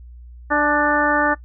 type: harmonic tone with a mistuned harmonic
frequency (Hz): 295.7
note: D4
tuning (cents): +12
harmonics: 1 / 2 / 3 / 4 / 5 / 6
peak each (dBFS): -22 / -22 / -22 / -22 / -22 / -22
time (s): 0.5-1.35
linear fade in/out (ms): 20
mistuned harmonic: 3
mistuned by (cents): -30
effects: noise-tail reverb RT60 0.1 s tail -20 dB re dry + added 60 Hz sine -37 dBFS peak until 1.44 s